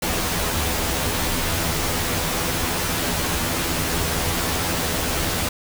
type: noise with comb filter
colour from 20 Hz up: pink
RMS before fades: -23 dBFS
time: 0.02-5.49 s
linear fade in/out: 5 ms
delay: 12 ms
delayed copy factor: +0.8
effects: none